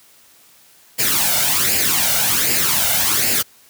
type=noise with flanger; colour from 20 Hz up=white; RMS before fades=-17 dBFS; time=0.98-3.43 s; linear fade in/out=20 ms; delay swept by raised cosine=0.41 to 1.4 ms; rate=1.3 Hz; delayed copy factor=+0.65; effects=white hiss -50 dBFS RMS until 3.69 s + high-pass 80 Hz 12 dB/octave